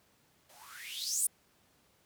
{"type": "noise with band-pass filter sweep", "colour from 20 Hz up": "violet", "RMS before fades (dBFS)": -37, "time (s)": [0.49, 1.27], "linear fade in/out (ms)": 5, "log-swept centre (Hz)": [570, 10000], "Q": 7.8, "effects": ["pink hiss -68 dBFS RMS until 2.05 s", "high-pass 80 Hz 12 dB/octave"]}